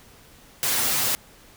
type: noise with comb filter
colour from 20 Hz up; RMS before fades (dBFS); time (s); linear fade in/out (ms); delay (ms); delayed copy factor
white; -23; 0.63-1.15; 0; 7.9; +0.95
effects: pink hiss -51 dBFS RMS until 1.56 s